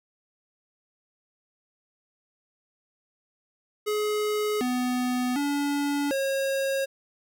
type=tone with pitch steps; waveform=square; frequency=421.9 / 249.5 / 286.1 / 543 Hz; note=G#4 / B3 / D4 / C#5; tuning=+27 / +18 / -45 / -36 cents; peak=-25 dBFS; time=3.86-6.86 s; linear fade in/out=20 ms; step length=750 ms; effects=none